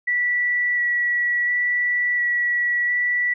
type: tone with vibrato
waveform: sine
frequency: 1947 Hz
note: B6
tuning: 25 cents flat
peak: -18 dBFS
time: 0.07-3.34 s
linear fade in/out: 10 ms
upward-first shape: square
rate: 0.71 Hz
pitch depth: 9 cents each way
effects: none